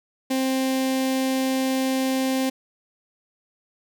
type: tone with notch filter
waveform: sawtooth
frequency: 263.1 Hz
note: C4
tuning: 10 cents sharp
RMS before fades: -23 dBFS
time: 0.3-2.5 s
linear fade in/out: 10 ms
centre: 1300 Hz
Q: 1.5
effects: none